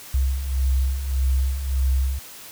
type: beating tone pair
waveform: sine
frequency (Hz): 64.6 / 66.3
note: C2 / C2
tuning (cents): -21 / +23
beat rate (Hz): 1.7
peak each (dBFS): -25 / -19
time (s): 0.14-2.19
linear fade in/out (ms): 5
effects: tanh soft clip ceiling -11 dBFS + white hiss -41 dBFS RMS until 2.51 s